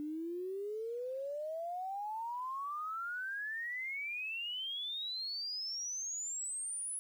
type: exponential sweep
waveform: sine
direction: up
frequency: 293.7 to 10360 Hz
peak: -37 dBFS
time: 0-6.99 s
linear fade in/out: 0 ms
effects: 11-bit